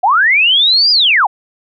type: linear two-way sweep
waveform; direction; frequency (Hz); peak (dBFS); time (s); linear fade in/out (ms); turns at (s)
sine; up then down; 685 to 4978 to 685; -7; 0.03-1.27; 10; 0.91
effects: none